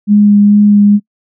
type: tone with vibrato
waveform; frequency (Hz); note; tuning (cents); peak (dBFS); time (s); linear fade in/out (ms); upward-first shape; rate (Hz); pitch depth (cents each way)
sine; 205.8; G#3; -16; -3; 0.07-1; 50; sine; 2.3; 12
effects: noise-tail reverb RT60 0.1 s tail -26 dB re dry